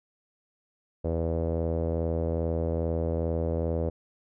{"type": "tone with low-pass filter", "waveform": "sawtooth", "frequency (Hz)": 82.41, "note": "E2", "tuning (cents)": 0, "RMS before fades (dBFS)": -28, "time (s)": [1.04, 3.9], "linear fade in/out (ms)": 10, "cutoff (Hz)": 530, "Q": 4.2, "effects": []}